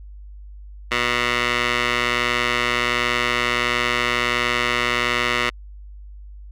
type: tone with band-pass filter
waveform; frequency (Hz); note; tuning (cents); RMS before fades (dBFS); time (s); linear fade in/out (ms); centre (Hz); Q
15% pulse; 121.4; B2; -29; -21; 0.91-5.5; 10; 2200; 1.5
effects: added 50 Hz sine -36 dBFS peak until 6.51 s